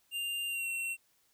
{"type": "tone with pitch glide", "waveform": "square", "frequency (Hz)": [2794, 2721], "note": ["F7", "F7"], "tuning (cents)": [0, -46], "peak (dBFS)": -34, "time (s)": [0.11, 0.97], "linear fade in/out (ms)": 50, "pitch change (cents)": -46, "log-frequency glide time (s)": [0.47, 0.68], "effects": ["white hiss -71 dBFS RMS until 1.33 s"]}